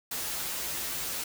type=noise with comb filter; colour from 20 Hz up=white; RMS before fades=-34 dBFS; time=0.11-1.24 s; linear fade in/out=5 ms; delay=10 ms; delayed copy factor=-0.8; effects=none